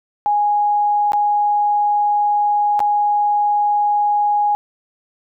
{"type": "tone with dropouts", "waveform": "sine", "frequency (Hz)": 828, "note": "G#5", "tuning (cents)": -5, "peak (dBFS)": -13, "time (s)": [0.26, 4.55], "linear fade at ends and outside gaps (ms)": 0, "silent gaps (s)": [[1.12, 1.133], [2.793, 2.803]], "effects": []}